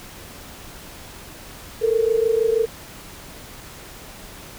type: tone pair together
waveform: sine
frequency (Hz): 441.9 / 468.2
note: A4 / A#4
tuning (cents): +7 / +8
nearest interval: minor second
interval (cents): 101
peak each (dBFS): -18 / -20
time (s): 1.81-2.66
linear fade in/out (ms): 20
effects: pink hiss -40 dBFS RMS until 4.58 s